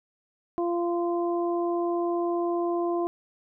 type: harmonic tone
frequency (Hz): 345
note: F4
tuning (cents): -21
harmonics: 1 / 2 / 3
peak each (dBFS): -25 / -31 / -35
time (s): 0.58-3.07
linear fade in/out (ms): 0
effects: none